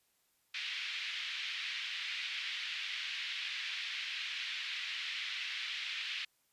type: band-pass noise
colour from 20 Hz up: pink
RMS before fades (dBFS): -40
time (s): 0.54-6.25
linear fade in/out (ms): 5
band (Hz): 2100 to 3800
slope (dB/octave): 24
effects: white hiss -75 dBFS RMS until 6.52 s + resampled to 32000 Hz